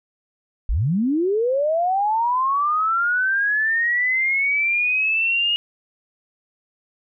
sine linear sweep, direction up, 36.71 to 2873 Hz, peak -17 dBFS, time 0.69-5.56 s, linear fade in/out 0 ms, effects none

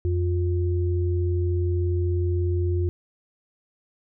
sine tone pair together, 87.31 / 354.4 Hz, F2 / F4, 0 / +25 cents, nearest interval 2 octaves, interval 2425 cents, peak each -21 / -28 dBFS, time 0.05-2.89 s, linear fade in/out 0 ms, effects none

